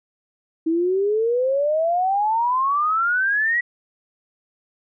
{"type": "exponential sweep", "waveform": "sine", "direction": "up", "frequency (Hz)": [317.9, 1956], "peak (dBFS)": -17, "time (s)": [0.66, 3.61], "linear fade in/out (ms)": 10, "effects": []}